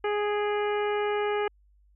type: harmonic tone with a mistuned harmonic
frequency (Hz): 415.3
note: G#4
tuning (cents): 0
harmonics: 1 / 2 / 3 / 4 / 5 / 6 / 7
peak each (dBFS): -26 / -32 / -36 / -38 / -40 / -42 / -43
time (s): 0.04-1.48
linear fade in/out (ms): 5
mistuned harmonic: 6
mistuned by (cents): -59
effects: added 50 Hz sine -58 dBFS peak until 1.95 s